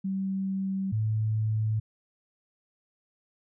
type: tone pair in turn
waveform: sine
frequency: 192.5 / 108.98 Hz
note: G3 / A2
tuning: -31 / -16 cents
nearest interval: minor seventh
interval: 985 cents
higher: first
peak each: -27 / -24 dBFS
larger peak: second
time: 0.04-0.92 / 0.92-1.8 s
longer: neither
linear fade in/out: 10 ms
effects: none